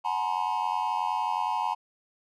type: tone cluster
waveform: triangle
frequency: 740 / 856 / 947 / 1035 Hz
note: F#5 / A5 / A#5 / C6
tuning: 0 / -48 / +27 / -19 cents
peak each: -33 / -28 / -28 / -32 dBFS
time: 0.04-1.75 s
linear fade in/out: 20 ms
effects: none